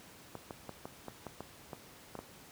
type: clicks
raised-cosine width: 1 ms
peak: -27 dBFS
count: 10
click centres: 0.353 / 0.508 / 0.693 / 0.855 / 1.083 / 1.267 / 1.406 / 1.732 / 2.153 / 2.19 s
effects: pink hiss -55 dBFS RMS until 2.51 s + high-pass 80 Hz 12 dB/octave